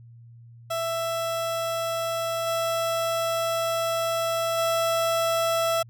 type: tone with level steps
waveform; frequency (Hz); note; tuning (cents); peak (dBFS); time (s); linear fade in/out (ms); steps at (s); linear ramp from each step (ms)
30% pulse; 663; E5; +10; -23 / -21 / -19; 0.7-5.83; 10; 2.46 / 4.57; 20
effects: added 117 Hz sine -45 dBFS peak until 5.89 s